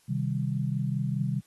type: chord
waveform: sine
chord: C minor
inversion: none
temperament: equal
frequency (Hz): 130.81 / 155.56 / 196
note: C3 / Eb3 / G3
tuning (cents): 0 / 0 / 0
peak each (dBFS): -29 / -31 / -32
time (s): 0.08-1.41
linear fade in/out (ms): 20
effects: white hiss -64 dBFS RMS until 1.46 s + AAC 32 kbps